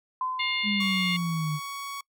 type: tone with exponential decay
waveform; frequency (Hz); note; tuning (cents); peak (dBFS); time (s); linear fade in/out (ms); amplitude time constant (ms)
sine; 1025; C6; -36; -25; 0.21-1.36; 2; 250
type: harmonic tone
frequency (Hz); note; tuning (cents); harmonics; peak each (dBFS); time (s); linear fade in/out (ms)
708; F5; +23; 3 / 4 / 5 / 6; -28 / -32 / -32 / -37; 0.39-1.17; 10
type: linear sweep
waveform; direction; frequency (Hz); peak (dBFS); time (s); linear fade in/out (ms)
sine; down; 209.8 to 146.83; -26; 0.63-1.6; 50
type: tone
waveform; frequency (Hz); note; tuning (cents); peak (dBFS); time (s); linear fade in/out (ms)
sawtooth; 1118; C#6; +14; -30; 0.8-2.01; 5
effects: noise-tail reverb RT60 0.1 s tail -24 dB re dry